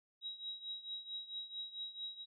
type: tone with tremolo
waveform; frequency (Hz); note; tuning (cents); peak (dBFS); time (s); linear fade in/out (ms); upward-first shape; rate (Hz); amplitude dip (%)
sine; 3835; A#7; +48; -39; 0.21-2.26; 50; triangle; 4.5; 85
effects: none